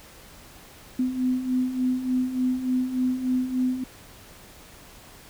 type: beating tone pair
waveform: sine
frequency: 251.8 / 255.2 Hz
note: B3 / C4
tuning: +34 / -43 cents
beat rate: 3.4 Hz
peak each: -29 / -23 dBFS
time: 0.99-3.84 s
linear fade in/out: 5 ms
effects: pink hiss -48 dBFS RMS until 5.29 s